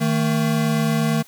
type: tone pair together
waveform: square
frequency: 156.4 / 225.2 Hz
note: D#3 / A3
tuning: +9 / +40 cents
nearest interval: tritone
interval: 631 cents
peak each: -21 dBFS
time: 0-1.23 s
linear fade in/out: 20 ms
effects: white hiss -50 dBFS RMS until 1.27 s